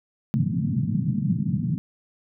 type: band-pass noise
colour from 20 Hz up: white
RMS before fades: -24 dBFS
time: 0.34-1.78 s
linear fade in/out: 0 ms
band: 110 to 220 Hz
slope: 48 dB/octave
effects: none